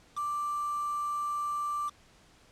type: tone with quantisation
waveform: sine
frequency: 1176 Hz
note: D6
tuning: 2 cents sharp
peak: -30 dBFS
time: 0.16-1.9 s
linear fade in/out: 20 ms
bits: 7
effects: pink hiss -60 dBFS RMS until 2.51 s + low-pass 8000 Hz 12 dB/octave